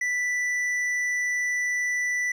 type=tone with hard clipping; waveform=sine; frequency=1975.5 Hz; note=B6; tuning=in tune; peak=-25 dBFS; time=0.01-2.32 s; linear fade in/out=5 ms; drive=6 dB; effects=none